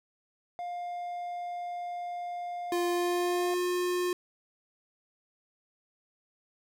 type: tone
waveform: triangle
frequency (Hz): 705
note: F5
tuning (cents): +16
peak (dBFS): -32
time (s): 0.59-3.54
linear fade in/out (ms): 0
type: tone with pitch glide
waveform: square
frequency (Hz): 349.2 to 357.6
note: F4 to F4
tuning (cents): 0 to +41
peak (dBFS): -28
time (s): 2.72-4.13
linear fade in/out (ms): 2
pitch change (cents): +41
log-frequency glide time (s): 2.88-3.55
effects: none